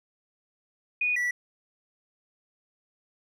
sine / triangle tone pair in turn, 2468 / 1953.6 Hz, D#7 / B6, -15 / -19 cents, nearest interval major third, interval 404 cents, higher first, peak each -23 / -23 dBFS, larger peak neither, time 1.01-1.16 / 1.16-1.31 s, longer neither, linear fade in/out 5 ms, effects none

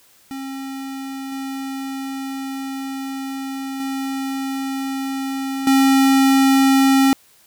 square tone with level steps, 269.6 Hz, C#4, 48 cents flat, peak -28 / -26 / -23 / -12 dBFS, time 0.31-7.13 s, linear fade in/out 0 ms, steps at 1.32 / 3.8 / 5.67 s, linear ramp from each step 2 ms, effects white hiss -53 dBFS RMS until 7.46 s

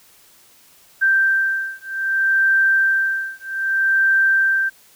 sine beating tone pair, 1568 / 1568.63 Hz, G6 / G6, 0 / +1 cents, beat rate 0.63 Hz, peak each -18 dBFS, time 1.01-4.7 s, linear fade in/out 20 ms, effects white hiss -51 dBFS RMS until 4.95 s

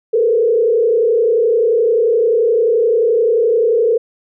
sine tone with frequency modulation, 457.3 Hz, A#4, 33 cents flat, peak -10 dBFS, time 0.13-3.98 s, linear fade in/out 10 ms, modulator 31.5 Hz, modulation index 1.1, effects none

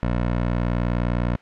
15% pulse tone, 59.8 Hz, A#1, 45 cents sharp, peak -14 dBFS, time 0.03-1.36 s, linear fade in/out 0 ms, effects white hiss -50 dBFS RMS until 1.41 s + low-pass 2000 Hz 12 dB/octave

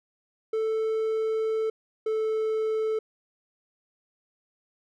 triangle tone pair in turn, 441 / 438 Hz, A4 / A4, +4 / -8 cents, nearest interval unison, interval 12 cents, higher first, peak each -22 dBFS, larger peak neither, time 0.53-1.7 / 2.06-2.99 s, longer first, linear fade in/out 5 ms, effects none

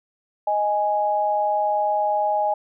sine tone pair together, 622.2 / 830.6 Hz, D#5 / G#5, 0 / 0 cents, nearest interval perfect fourth, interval 500 cents, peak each -23 / -20 dBFS, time 0.47-2.54 s, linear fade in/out 5 ms, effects none

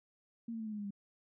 sine tone with pitch steps, 231 / 225.6 / 220.3 / 215.2 / 210.1 / 205.2 / 200.4 Hz, A#3 / A3 / A3 / A3 / G#3 / G#3 / G3, -16 / +44 / +2 / -38 / +20 / -21 / +38 cents, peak -38 dBFS, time 0.48-0.907 s, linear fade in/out 5 ms, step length 61 ms, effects none

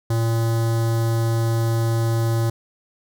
square tone with notch filter, 114.4 Hz, A#2, 32 cents flat, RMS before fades -20 dBFS, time 0.1-2.5 s, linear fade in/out 5 ms, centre 2500 Hz, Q 1, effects none

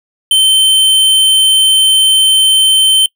square tone, 3094 Hz, G7, 23 cents flat, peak -6 dBFS, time 0.31-3.06 s, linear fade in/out 2 ms, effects noise-tail reverb RT60 0.1 s tail -23 dB re dry

